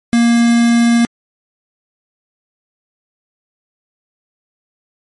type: tone with quantisation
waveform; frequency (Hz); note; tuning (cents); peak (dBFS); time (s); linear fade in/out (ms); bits
triangle; 234.5; A#3; +11; -6; 0.13-1.05; 0; 3
effects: MP3 48 kbps